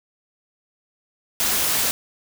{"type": "noise", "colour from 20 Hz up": "white", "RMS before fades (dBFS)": -21, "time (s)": [1.4, 1.91], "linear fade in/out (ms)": 0, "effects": []}